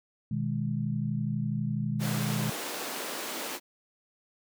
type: chord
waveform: sine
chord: G# minor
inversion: first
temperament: equal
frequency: 123.47 / 155.56 / 207.7 Hz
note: B2 / D#3 / G#3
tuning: 0 / 0 / 0 cents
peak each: -32 dBFS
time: 0.31-2.5 s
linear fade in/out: 5 ms
type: high-pass noise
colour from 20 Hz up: pink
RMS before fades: -36 dBFS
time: 1.99-3.6 s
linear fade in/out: 50 ms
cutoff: 260 Hz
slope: 24 dB/octave
effects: none